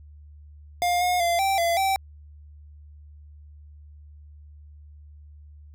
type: tone with pitch steps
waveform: square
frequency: 706 / 719 / 688 / 779 / 680 / 774 Hz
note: F5 / F#5 / F5 / G5 / F5 / G5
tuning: +19 / -50 / -26 / -11 / -46 / -22 cents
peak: -21 dBFS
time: 0.82-1.96 s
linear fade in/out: 0 ms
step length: 190 ms
effects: added 74 Hz sine -44 dBFS peak until 5.74 s